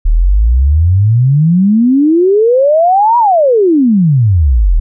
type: exponential two-way sweep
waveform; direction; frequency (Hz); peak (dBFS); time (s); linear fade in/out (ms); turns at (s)
sine; up then down; 36.71 to 977 to 36.71; -5; 0.05-4.8; 10; 3.18
effects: none